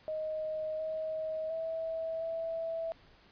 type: tone with pitch steps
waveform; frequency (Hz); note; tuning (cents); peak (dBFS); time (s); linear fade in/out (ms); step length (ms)
sine; 624 / 632 / 650 / 657; D#5 / D#5 / E5 / E5; +5 / +27 / -24 / -6; -33; 0.08-2.92; 0; 710
effects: pink hiss -61 dBFS RMS until 3.31 s + resampled to 11025 Hz